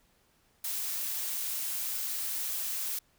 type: noise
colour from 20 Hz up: blue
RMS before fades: -34 dBFS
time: 0.64-2.99 s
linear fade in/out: 5 ms
effects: pink hiss -68 dBFS RMS until 3.18 s